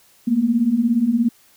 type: beating tone pair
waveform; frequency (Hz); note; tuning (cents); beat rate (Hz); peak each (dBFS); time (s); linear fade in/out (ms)
sine; 221.9 / 238.9; A3 / A#3; +15 / +43; 17; -20 / -16; 0.27-1.29; 10
effects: white hiss -54 dBFS RMS until 1.56 s